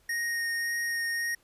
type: tone with vibrato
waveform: square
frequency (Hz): 1861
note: A#6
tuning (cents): -3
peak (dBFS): -29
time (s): 0.09-1.35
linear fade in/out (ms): 5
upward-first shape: sine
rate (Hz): 1.8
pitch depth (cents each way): 9
effects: pink hiss -65 dBFS RMS until 1.43 s + resampled to 32000 Hz